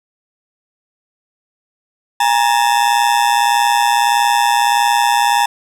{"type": "ring-modulated tone", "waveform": "40% pulse", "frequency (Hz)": 881, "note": "A5", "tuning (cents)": 2, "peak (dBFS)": -7, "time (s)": [2.2, 5.46], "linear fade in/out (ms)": 5, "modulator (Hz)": 60.8, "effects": ["low-pass 12000 Hz 12 dB/octave", "8-bit"]}